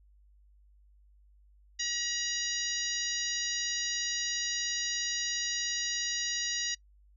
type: harmonic tone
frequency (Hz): 957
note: A#5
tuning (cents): +45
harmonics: 2 / 3 / 4 / 5 / 6 / 7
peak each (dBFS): -38 / -40 / -38 / -37 / -35 / -38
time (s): 1.79-6.75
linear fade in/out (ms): 10
effects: noise-tail reverb RT60 0.1 s tail -25 dB re dry + added 50 Hz sine -58 dBFS peak until 7.16 s